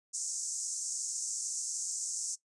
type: band-pass noise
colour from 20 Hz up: white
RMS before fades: -37 dBFS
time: 0.13-2.36 s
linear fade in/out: 20 ms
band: 5900 to 8200 Hz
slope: 48 dB/octave
effects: noise-tail reverb RT60 0.1 s tail -18 dB re dry + resampled to 24000 Hz